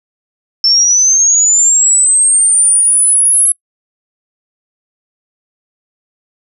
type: linear sweep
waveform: sine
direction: up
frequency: 5350 to 10900 Hz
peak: -6 dBFS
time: 0.64-3.52 s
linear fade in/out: 2 ms
effects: noise-tail reverb RT60 0.1 s tail -24 dB re dry